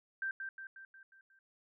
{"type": "tone with echo", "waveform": "sine", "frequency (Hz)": 1568, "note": "G6", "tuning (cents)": 0, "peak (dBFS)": -34, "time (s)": [0.22, 0.31], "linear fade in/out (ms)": 2, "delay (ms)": 180, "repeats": 6, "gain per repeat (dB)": -5, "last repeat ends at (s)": 1.39, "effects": []}